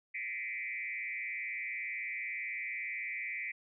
sine tone with frequency modulation, 2181 Hz, C#7, 29 cents flat, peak -36 dBFS, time 0.14-3.52 s, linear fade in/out 10 ms, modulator 116 Hz, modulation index 2.1, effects none

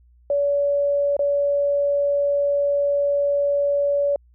sine tone with dropouts, 570 Hz, C#5, 48 cents sharp, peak -17 dBFS, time 0.3-4.16 s, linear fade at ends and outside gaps 2 ms, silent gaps 1.167-1.192 s, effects added 60 Hz sine -51 dBFS peak until 4.34 s

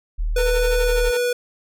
sine tone, 38.89 Hz, D#1, in tune, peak -19 dBFS, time 0.18-1.11 s, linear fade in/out 20 ms
square tone with pitch glide, 493.2 to 488.7 Hz, B4 to B4, -2 to -18 cents, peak -19 dBFS, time 0.36-1.33 s, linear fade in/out 5 ms, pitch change -16 cents, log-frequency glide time 0.77-0.99 s
sawtooth tone with tremolo, 455.8 Hz, A#4, 39 cents flat, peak -22 dBFS, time 0.38-1.17 s, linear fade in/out 0 ms, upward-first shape sine, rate 12 Hz, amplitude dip 80%
effects none

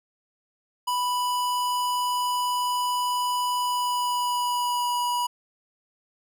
square tone with pitch glide, 987.8 to 973.6 Hz, B5 to B5, 0 to -25 cents, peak -24 dBFS, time 0.87-5.27 s, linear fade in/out 10 ms, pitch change -25 cents, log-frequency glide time 3.58-5 s, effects none

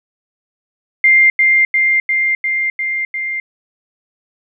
sine tone with echo, 2102 Hz, C7, 7 cents sharp, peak -6 dBFS, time 1.04-1.3 s, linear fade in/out 2 ms, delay 350 ms, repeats 6, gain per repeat -2 dB, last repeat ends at 3.4 s, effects none

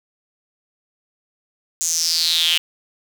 square tone with high-pass filter sweep, 82.41 Hz, E2, in tune, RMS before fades -19 dBFS, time 1.81-2.58 s, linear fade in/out 0 ms, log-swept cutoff 7000 to 2900 Hz, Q 6.8, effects none

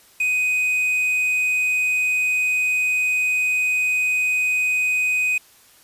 triangle tone with quantisation, 2500 Hz, D#7, 8 cents sharp, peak -16 dBFS, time 0.2-5.38 s, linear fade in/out 5 ms, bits 6, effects white hiss -52 dBFS RMS until 5.83 s + resampled to 32000 Hz

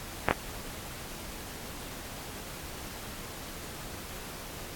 clicks, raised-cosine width 0.5 ms, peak -6 dBFS, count 2, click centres 0.286 / 0.31 s, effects pink hiss -42 dBFS RMS until 4.75 s + AAC 64 kbps

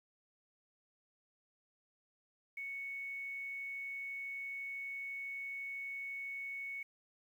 sine tone with quantisation, 2217 Hz, C#7, in tune, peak -40 dBFS, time 2.57-6.83 s, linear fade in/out 5 ms, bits 11, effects none

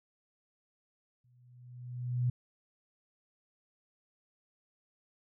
sine tone with exponential growth, 123.47 Hz, B2, in tune, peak -25 dBFS, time 1.24-2.3 s, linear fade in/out 5 ms, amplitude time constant 230 ms, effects none

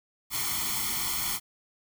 white noise with comb filter, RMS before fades -30 dBFS, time 0.3-1.4 s, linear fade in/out 50 ms, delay 0.92 ms, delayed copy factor +0.85, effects none

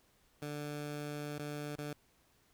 15% pulse tone with dropouts, 147.4 Hz, D3, 7 cents sharp, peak -33 dBFS, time 0.42-1.93 s, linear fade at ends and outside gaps 2 ms, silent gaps 1.384-1.394 / 1.757-1.784 s, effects pink hiss -70 dBFS RMS until 2.53 s

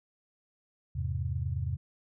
sine chord, E augmented, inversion none, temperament equal with one note detuned, 82.41 / 101.57 / 130.81 Hz, E2 / G#2 / B#2, 0 / -38 / 0 cents, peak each -33 / -35 / -34 dBFS, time 0.95-1.77 s, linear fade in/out 10 ms, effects none

